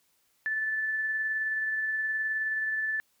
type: tone with tremolo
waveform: sine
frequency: 1751 Hz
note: A6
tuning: 9 cents flat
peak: -26 dBFS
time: 0.46-3 s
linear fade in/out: 0 ms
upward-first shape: sine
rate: 19 Hz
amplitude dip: 25%
effects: white hiss -70 dBFS RMS until 3.2 s